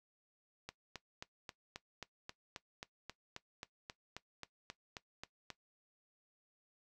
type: click train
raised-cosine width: 0.2 ms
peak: -27 dBFS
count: 19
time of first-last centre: 0.69-5.503 s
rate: 3.74 Hz
effects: noise-tail reverb RT60 0.1 s tail -17 dB re dry